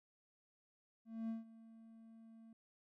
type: tone with ADSR envelope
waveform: triangle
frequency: 225.3 Hz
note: A3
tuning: 41 cents sharp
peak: -36 dBFS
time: 1.05-2.53 s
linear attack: 240 ms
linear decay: 150 ms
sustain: -19 dB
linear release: 3 ms
effects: none